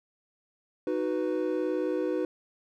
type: chord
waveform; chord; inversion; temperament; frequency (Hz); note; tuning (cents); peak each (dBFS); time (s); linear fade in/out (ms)
triangle; B major; first; equal; 311.1 / 370 / 493.9; D#4 / F#4 / B4; 0 / 0 / 0; -29; 0.87-2.25; 2
effects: none

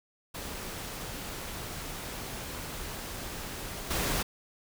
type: noise with level steps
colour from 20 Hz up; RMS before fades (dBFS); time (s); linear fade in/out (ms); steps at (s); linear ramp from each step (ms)
pink; -39 / -30; 0.34-4.23; 10; 3.9; 10
effects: none

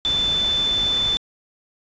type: tone in noise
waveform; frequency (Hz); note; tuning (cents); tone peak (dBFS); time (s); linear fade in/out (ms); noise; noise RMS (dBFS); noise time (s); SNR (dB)
sine; 3520; A7; 0; -18; 0.05-1.17; 0; pink; -31; 0.05-1.17; +10
effects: resampled to 16000 Hz

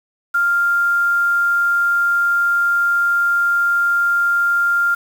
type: tone with quantisation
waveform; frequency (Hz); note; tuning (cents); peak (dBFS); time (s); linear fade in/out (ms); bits
sine; 1396.9; F6; 0; -13; 0.34-4.95; 10; 6
effects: none

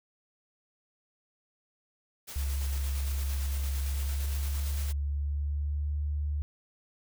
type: noise with tremolo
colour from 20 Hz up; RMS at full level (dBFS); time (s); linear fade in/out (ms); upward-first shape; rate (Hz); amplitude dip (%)
white; -42; 2.27-4.93; 20; square; 8.8; 25
type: tone with pitch glide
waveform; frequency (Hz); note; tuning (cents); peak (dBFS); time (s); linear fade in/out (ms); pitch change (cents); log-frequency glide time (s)
sine; 68.7 to 73.63; C#2 to D2; -15 to +5; -28; 2.36-6.42; 0; +120; 3.75-5.95
effects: none

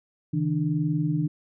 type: tone cluster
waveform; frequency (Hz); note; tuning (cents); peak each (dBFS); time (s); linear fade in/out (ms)
sine; 138.6 / 159.3 / 297; C#3 / D#3 / D4; 0 / +41 / +20; -30 / -24 / -28; 0.33-1.28; 10
effects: none

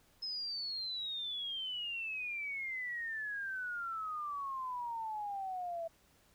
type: exponential sweep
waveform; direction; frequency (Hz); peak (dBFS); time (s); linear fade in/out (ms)
sine; down; 5170 to 656; -37; 0.22-5.88; 10
effects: pink hiss -68 dBFS RMS until 6.34 s

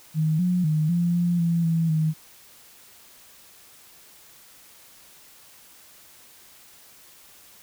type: tone with pitch steps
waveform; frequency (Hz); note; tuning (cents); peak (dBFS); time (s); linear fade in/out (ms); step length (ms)
sine; 156.6 / 179.7 / 154.5 / 172.9 / 174.1 / 168.7 / 164.4 / 157.2; D#3 / F3 / D#3 / F3 / F3 / E3 / E3 / D#3; +11 / +50 / -12 / -17 / -5 / +40 / -4 / +18; -19; 0.14-2.14; 50; 250
effects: white hiss -51 dBFS RMS until 7.62 s

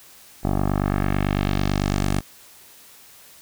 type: tone with low-pass filter sweep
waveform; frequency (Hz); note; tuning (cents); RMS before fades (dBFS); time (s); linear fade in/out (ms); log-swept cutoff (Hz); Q
10% pulse; 49; G1; 0; -22; 0.43-2.21; 20; 760 to 11000; 1.3
effects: white hiss -48 dBFS RMS until 3.41 s

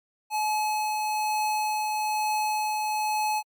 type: tone with tremolo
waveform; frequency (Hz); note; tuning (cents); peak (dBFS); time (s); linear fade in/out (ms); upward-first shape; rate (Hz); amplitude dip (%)
square; 854; G#5; +48; -24; 0.3-3.43; 50; triangle; 1.1; 25
effects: MP3 96 kbps

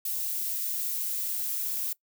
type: noise with high-pass filter sweep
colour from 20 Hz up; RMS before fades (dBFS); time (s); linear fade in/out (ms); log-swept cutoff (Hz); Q
violet; -31; 0.05-1.93; 5; 2200 to 770; 0.72
effects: noise-tail reverb RT60 0.1 s tail -21 dB re dry

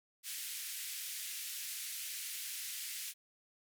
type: band-pass noise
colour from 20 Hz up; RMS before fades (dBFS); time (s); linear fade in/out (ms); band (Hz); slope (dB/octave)
white; -43; 0.23-3.14; 50; 1900 to 15000; 24
effects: none

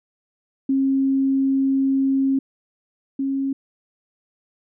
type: tone pair in turn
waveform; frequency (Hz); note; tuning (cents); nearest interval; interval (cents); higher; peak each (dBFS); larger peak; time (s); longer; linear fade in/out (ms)
sine; 270 / 271.9; C#4 / C#4; -45 / -33; unison; 12; second; -16 / -20; first; 0.69-2.39 / 3.19-3.53; first; 5
effects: none

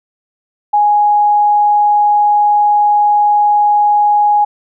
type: tone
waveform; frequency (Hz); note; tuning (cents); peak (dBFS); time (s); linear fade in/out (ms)
sine; 830.6; G#5; 0; -7; 0.73-4.45; 10
effects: none

